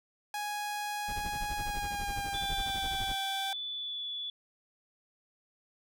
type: tone with pitch glide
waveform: sawtooth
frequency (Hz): 830.6 to 779.5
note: G#5 to G5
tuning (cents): 0 to -10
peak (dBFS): -30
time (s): 0.34-3.53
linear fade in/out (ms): 2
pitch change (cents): -110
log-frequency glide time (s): 1.56-2.84
type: noise with tremolo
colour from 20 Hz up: brown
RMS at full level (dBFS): -37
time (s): 1.08-3.15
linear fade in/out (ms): 5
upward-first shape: sine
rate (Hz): 12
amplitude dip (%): 90
type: tone with vibrato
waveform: sine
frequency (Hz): 3456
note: A7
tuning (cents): -32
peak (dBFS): -35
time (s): 2.34-4.3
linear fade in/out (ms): 2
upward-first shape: sine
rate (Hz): 0.98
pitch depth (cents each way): 10
effects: none